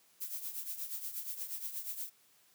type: noise with tremolo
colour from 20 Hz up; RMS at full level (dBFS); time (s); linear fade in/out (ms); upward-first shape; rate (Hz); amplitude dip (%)
violet; -38; 0.2-2.1; 20; triangle; 8.4; 75
effects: white hiss -67 dBFS RMS until 2.54 s + high-pass 100 Hz 12 dB/octave